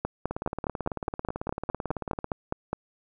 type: two click trains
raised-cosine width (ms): 1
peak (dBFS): -13 / -17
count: 14 / 36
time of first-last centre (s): 0.05-2.73 / 0.31-2.244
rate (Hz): 4.85 / 18.1
effects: none